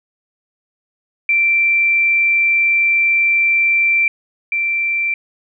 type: tone pair in turn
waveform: sine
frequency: 2349 / 2349 Hz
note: D7 / D7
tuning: 0 / 0 cents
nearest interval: unison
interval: 0 cents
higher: neither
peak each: -11 / -15 dBFS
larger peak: first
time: 1.29-4.08 / 4.52-5.14 s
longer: first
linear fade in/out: 2 ms
effects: none